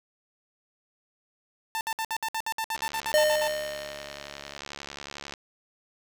sawtooth tone bursts, 891 Hz, A5, 22 cents sharp, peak -24 dBFS, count 15, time 1.75-3.475 s, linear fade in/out 0 ms, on 59 ms, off 60 ms
click train, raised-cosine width 0.2 ms, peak -20 dBFS, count 185, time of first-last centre 2.75-5.338 s, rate 71.1 Hz
square tone with exponential decay, 609 Hz, D#5, 37 cents flat, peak -18 dBFS, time 3.14-4.57 s, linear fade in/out 0 ms, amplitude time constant 310 ms
effects none

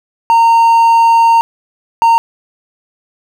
triangle tone bursts at uneven times, 920 Hz, A#5, 23 cents flat, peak -3 dBFS, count 2, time 0.3-1.41 / 2.02-2.18 s, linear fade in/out 0 ms, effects none

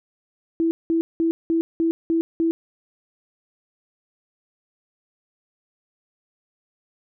sine tone bursts, 329.6 Hz, E4, in tune, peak -17 dBFS, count 7, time 0.6-2.51 s, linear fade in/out 0 ms, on 110 ms, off 190 ms, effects none

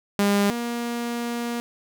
sawtooth tone pair in turn, 202.1 / 237.1 Hz, G#3 / A#3, -47 / +30 cents, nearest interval minor third, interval 277 cents, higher second, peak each -14 / -22 dBFS, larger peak first, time 0.19-0.5 / 0.5-1.6 s, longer second, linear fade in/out 0 ms, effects none

